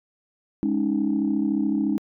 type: chord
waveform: sine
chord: Ab suspended fourth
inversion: none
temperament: equal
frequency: 207.7 / 277.2 / 311.1 Hz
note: Ab3 / Db4 / Eb4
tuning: 0 / 0 / 0 cents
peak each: -24 dBFS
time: 0.63-1.98 s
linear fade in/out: 0 ms
effects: tanh soft clip ceiling -13 dBFS